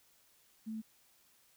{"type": "tone", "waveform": "sine", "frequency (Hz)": 220, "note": "A3", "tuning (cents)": 0, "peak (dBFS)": -38, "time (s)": [0.66, 0.82], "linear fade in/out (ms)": 20, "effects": ["white hiss -68 dBFS RMS until 1.56 s"]}